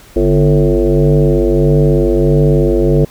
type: tone with frequency modulation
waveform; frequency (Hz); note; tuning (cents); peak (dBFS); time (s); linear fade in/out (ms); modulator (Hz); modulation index
sine; 146.83; D3; 0; -7; 0.16-3.05; 5; 98.4; 3.8
effects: pink hiss -41 dBFS RMS until 3.1 s